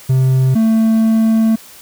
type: tone pair in turn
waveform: triangle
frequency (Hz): 130.81 / 222.6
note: C3 / A3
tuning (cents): 0 / +20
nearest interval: major sixth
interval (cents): 920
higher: second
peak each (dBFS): -7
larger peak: neither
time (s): 0.09-0.55 / 0.55-1.56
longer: second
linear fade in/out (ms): 10
effects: white hiss -39 dBFS RMS until 1.81 s